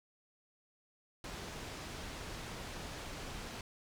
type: low-pass noise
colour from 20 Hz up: pink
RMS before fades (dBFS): -45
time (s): 1.24-3.61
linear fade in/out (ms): 2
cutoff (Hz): 7000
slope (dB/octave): 12
effects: none